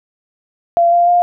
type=tone with pitch steps; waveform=sine; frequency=685 / 694.6 / 704.3 Hz; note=F5 / F5 / F5; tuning=-34 / -10 / +14 cents; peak=-8 dBFS; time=0.77-1.22 s; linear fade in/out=0 ms; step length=150 ms; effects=none